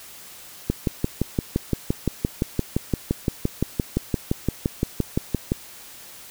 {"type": "click train", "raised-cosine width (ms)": 3, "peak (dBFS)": -7, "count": 29, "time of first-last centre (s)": [0.7, 5.519], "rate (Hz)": 5.81, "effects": ["white hiss -43 dBFS RMS until 6.3 s"]}